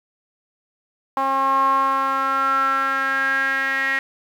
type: tone with band-pass filter sweep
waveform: sawtooth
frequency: 269.8 Hz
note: C#4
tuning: 47 cents flat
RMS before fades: -20 dBFS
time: 1.17-3.99 s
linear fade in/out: 2 ms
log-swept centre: 960 to 1900 Hz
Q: 8.2
effects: 8-bit